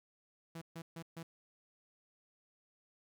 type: tone bursts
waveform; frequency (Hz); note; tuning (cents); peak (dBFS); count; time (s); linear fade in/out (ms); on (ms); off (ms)
sawtooth; 165.3; E3; +5; -40; 4; 0.55-1.23; 5; 65; 140
effects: none